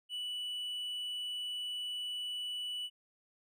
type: tone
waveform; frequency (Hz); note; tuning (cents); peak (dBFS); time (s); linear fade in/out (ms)
triangle; 2960; F#7; 0; -35; 0.09-2.9; 50
effects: none